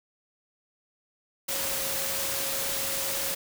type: tone in noise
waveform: sine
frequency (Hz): 546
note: C#5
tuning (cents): -26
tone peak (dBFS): -39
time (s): 1.48-3.35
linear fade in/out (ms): 10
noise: white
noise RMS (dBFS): -30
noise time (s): 1.48-3.35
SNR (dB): -12
effects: none